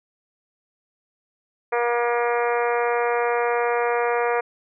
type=harmonic tone; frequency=238.5 Hz; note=A#3; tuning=40 cents sharp; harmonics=2 / 3 / 4 / 5 / 6 / 7 / 8 / 9 / 10; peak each=-22 / -26 / -28 / -30 / -32 / -33 / -34 / -35 / -36 dBFS; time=1.72-4.41 s; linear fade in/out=10 ms; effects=none